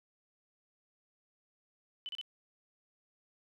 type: tone bursts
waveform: sine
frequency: 3006 Hz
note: F#7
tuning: 27 cents sharp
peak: -38 dBFS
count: 3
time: 2.06-2.213 s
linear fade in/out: 0 ms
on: 29 ms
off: 33 ms
effects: none